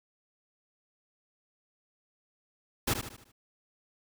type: noise with echo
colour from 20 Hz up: pink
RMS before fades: -28 dBFS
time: 2.87-2.94 s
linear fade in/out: 10 ms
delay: 76 ms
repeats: 5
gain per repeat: -7 dB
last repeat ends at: 3.32 s
effects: none